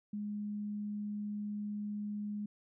sine tone, 207.7 Hz, G#3, in tune, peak -36 dBFS, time 0.13-2.46 s, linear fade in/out 5 ms, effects none

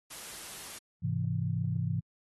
white noise, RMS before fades -44 dBFS, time 0.1-0.79 s, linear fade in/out 10 ms
sine chord, Ab augmented, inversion none, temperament equal with one note detuned, 103.83 / 130.81 / 165.77 Hz, Ab2 / C3 / E3, 0 / 0 / +10 cents, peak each -33 dBFS, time 1.02-2.01 s, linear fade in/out 20 ms
effects AAC 32 kbps

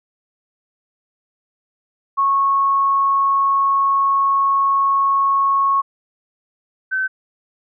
sine tone pair in turn, 1100 / 1532 Hz, C#6 / G6, -14 / -40 cents, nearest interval tritone, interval 574 cents, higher second, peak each -13 / -17 dBFS, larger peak first, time 2.17-5.82 / 6.91-7.08 s, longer first, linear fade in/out 20 ms, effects none

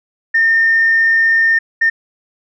sine tone bursts at uneven times, 1816 Hz, A#6, 46 cents flat, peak -8 dBFS, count 2, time 0.34-1.59 / 1.81-1.9 s, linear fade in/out 10 ms, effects tanh soft clip ceiling -4 dBFS

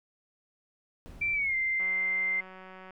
brown noise with exponential decay, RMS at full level -43 dBFS, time 1.06-2.67 s, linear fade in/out 0 ms, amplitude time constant 350 ms
sine tone with pitch glide, 2343 to 2087 Hz, D7 to C7, -5 to -5 cents, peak -26 dBFS, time 1.21-2.41 s, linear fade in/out 10 ms, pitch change -200 cents, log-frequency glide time 1.33-1.55 s
click train, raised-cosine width 0.5 ms, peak -33 dBFS, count 208, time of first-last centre 1.8-2.907 s, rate 187 Hz
effects none

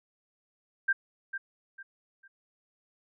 sine tone with echo, 1581 Hz, G6, 14 cents sharp, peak -22 dBFS, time 0.88-0.93 s, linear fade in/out 10 ms, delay 450 ms, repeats 3, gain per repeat -10 dB, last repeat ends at 2.28 s, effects none

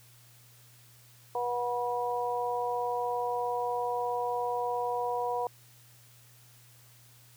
harmonic tone, 243.1 Hz, B3, 27 cents flat, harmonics 2 / 3 / 4, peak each -33 / -33 / -33 dBFS, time 1.35-5.47 s, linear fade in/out 2 ms, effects added 120 Hz sine -58 dBFS peak until 7.36 s + white hiss -59 dBFS RMS until 7.36 s

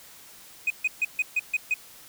sine tone bursts, 2502 Hz, D#7, 9 cents sharp, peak -18 dBFS, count 7, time 0.67-1.741 s, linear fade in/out 5 ms, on 33 ms, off 140 ms, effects tanh soft clip ceiling -20 dBFS + white hiss -49 dBFS RMS until 2.08 s

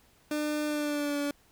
30% pulse tone with pitch glide, 300 to 287.4 Hz, D4 to D4, +37 to -37 cents, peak -26 dBFS, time 0.31-1.31 s, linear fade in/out 2 ms, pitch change -74 cents, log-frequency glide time 0.66-1.19 s, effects pink hiss -63 dBFS RMS until 1.51 s

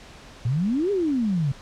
sine exponential two-way sweep, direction up then down, 110.4 to 419.3 to 130.8 Hz, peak -20 dBFS, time 0.45-1.52 s, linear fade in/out 5 ms, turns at 0.91 s, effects pink hiss -45 dBFS RMS until 1.61 s + low-pass 6000 Hz 12 dB/octave

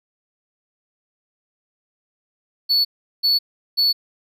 triangle tone bursts, 4435 Hz, C#8, in tune, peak -13 dBFS, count 3, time 2.69-3.93 s, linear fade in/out 20 ms, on 160 ms, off 380 ms, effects none

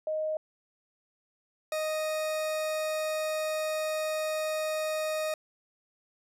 sine / 40% pulse tone pair in turn, 622.3 / 622.3 Hz, D#5 / D#5, 0 / 0 cents, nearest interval unison, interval 0 cents, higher neither, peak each -28 dBFS, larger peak neither, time 0.07-0.37 / 1.72-5.34 s, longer second, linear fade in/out 2 ms, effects resampled to 32000 Hz

